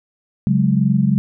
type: chord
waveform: sine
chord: C# suspended fourth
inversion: none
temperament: equal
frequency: 138.59 / 185 / 207.7 Hz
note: C#3 / F#3 / G#3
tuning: 0 / 0 / 0 cents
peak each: -17 dBFS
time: 0.47-1.18 s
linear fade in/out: 0 ms
effects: none